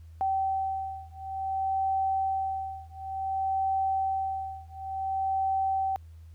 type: beating tone pair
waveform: sine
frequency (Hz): 771 / 771.56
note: G5 / G5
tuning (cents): -29 / -28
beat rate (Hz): 0.56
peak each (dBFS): -30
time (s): 0.21-5.96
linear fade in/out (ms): 0
effects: added 81 Hz sine -45 dBFS peak until 6.34 s + pink hiss -69 dBFS RMS until 6.34 s